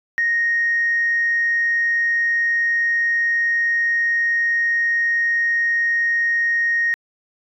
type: tone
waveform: sine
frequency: 1864.7 Hz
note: A#6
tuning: in tune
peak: -15 dBFS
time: 0.18-6.94 s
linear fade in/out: 0 ms
effects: tanh soft clip ceiling -11 dBFS

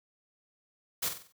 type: noise with echo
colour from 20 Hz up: white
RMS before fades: -31 dBFS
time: 1.02-1.09 s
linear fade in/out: 10 ms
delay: 47 ms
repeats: 5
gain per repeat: -7 dB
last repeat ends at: 1.325 s
effects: high-pass 80 Hz 12 dB/octave

